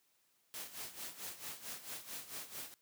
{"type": "noise with tremolo", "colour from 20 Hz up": "white", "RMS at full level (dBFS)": -44, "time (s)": [0.54, 2.74], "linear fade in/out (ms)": 0, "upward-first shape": "sine", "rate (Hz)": 4.5, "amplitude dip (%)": 75, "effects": ["white hiss -75 dBFS RMS until 2.81 s", "high-pass 100 Hz 12 dB/octave"]}